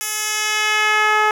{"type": "tone with band-pass filter sweep", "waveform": "10% pulse", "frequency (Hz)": 426.9, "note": "G#4", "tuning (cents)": 48, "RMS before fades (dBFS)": -18, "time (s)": [0.01, 1.31], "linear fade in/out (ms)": 0, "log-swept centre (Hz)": [11000, 990], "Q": 0.84, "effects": ["7-bit"]}